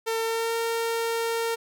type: tone with pitch glide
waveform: sawtooth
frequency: 451.8 to 459.2 Hz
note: A4 to A#4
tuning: +46 to -26 cents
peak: -21 dBFS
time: 0.06-1.56 s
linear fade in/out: 20 ms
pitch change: +28 cents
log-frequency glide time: 0.22-0.55 s
effects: none